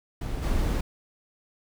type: noise with level steps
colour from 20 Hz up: brown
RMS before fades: -31 / -25 dBFS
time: 0.21-0.81 s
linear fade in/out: 5 ms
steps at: 0.42 s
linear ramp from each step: 20 ms
effects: none